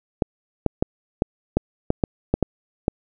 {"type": "clicks", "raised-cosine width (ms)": 2, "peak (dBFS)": -4, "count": 10, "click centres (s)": [0.222, 0.663, 0.825, 1.221, 1.57, 1.904, 2.038, 2.34, 2.427, 2.881], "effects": []}